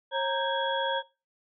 sine tone cluster, 542 / 931 / 1567 / 1642 / 3331 Hz, C#5 / A#5 / G6 / G#6 / G#7, -39 / -2 / -1 / -20 / +4 cents, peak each -29 / -30 / -36 / -38 / -34 dBFS, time 0.11-1.03 s, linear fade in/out 50 ms, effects noise-tail reverb RT60 0.3 s tail -21 dB re dry

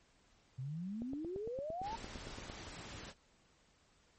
sine exponential sweep, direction up, 123.47 to 932.3 Hz, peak -39 dBFS, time 0.58-1.96 s, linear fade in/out 10 ms
click train, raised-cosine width 2 ms, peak -33 dBFS, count 14, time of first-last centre 1.02-2.499 s, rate 8.79 Hz
pink noise, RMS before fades -49 dBFS, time 1.82-3.14 s, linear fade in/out 50 ms
effects pink hiss -70 dBFS RMS until 4.18 s + MP3 32 kbps

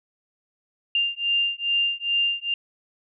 sine beating tone pair, 2794 / 2796.4 Hz, F7 / F7, 0 / +2 cents, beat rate 2.4 Hz, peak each -24 dBFS, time 0.95-2.54 s, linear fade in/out 2 ms, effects none

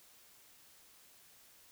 silence, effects white hiss -62 dBFS RMS until 1.71 s

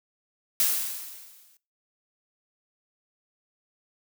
blue noise with exponential decay, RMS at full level -21 dBFS, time 0.6-1.57 s, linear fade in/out 1 ms, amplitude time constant 210 ms, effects noise-tail reverb RT60 0.3 s tail -20 dB re dry

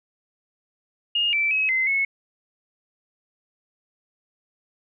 sine tone with pitch steps, 2843 / 2329 / 2557 / 2061 / 2193 Hz, F7 / D7 / D#7 / C7 / C#7, +30 / -15 / +47 / -27 / -19 cents, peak -19 dBFS, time 1.15-2.05 s, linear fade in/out 5 ms, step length 180 ms, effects none

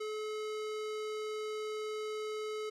square tone, 429.1 Hz, A4, 43 cents flat, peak -37 dBFS, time 0-2.7 s, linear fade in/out 10 ms, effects low-pass 7000 Hz 12 dB/octave + 13-bit

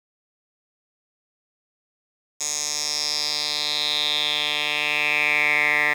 10% pulse tone with band-pass filter sweep, 148.9 Hz, D3, 24 cents sharp, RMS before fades -23 dBFS, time 2.4-5.94 s, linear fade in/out 10 ms, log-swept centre 6700 to 1900 Hz, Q 5.2, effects 7-bit

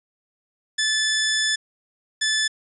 15% pulse tone bursts at uneven times, 1741 Hz, A6, 19 cents flat, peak -13 dBFS, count 2, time 0.78-1.56 / 2.21-2.48 s, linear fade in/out 10 ms, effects resampled to 24000 Hz

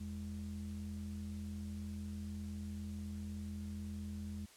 triangle ring-modulated tone, 62 Hz, B1, 7 cents sharp, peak -36 dBFS, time 0-4.46 s, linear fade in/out 10 ms, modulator 145 Hz, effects white hiss -61 dBFS RMS until 4.56 s + low-pass 10000 Hz 12 dB/octave

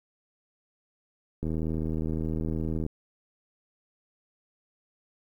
click train, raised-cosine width 3 ms, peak -19 dBFS, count 115, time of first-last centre 1.43-2.864 s, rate 79.5 Hz, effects 10-bit

